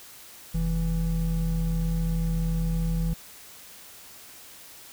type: tone pair together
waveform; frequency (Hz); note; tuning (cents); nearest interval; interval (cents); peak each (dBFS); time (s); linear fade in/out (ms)
triangle; 43.92 / 164.81; F1 / E3; +11 / 0; octave + major seventh; 2289; -24; 0.54-3.14; 10
effects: white hiss -47 dBFS RMS until 4.92 s